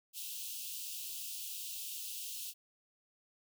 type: high-pass noise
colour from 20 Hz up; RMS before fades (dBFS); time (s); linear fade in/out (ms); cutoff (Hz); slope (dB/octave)
white; -43; 0.13-2.54; 50; 2600; 96
effects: none